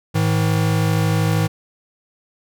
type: tone pair together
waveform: square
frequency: 107 / 159.87 Hz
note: A2 / D#3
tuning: -48 / +47 cents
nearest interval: perfect fifth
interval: 695 cents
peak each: -19 dBFS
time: 0.14-1.48 s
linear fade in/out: 20 ms
effects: none